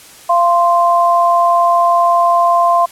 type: tone pair together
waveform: sine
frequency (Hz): 689 / 1044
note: F5 / C6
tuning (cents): -24 / -4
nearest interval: perfect fifth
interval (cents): 720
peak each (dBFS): -11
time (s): 0.29-2.86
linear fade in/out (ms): 10
effects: white hiss -39 dBFS RMS until 2.91 s + low-pass 12000 Hz 12 dB/octave